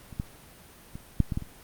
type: clicks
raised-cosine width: 5 ms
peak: -30 / -17 / -26 / -8 / -17 / -16 / -26 dBFS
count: 7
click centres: 0.127 / 0.199 / 0.955 / 1.203 / 1.322 / 1.374 / 1.423 s
effects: pink hiss -51 dBFS RMS until 1.63 s + Opus 32 kbps